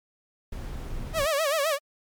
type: noise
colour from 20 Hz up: brown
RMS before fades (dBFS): -34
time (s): 0.52-1.26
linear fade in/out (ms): 5
type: tone with vibrato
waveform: sawtooth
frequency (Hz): 600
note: D5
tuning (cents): +37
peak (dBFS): -19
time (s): 1.13-1.79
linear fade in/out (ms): 50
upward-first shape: sine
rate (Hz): 7.7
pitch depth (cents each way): 150
effects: MP3 96 kbps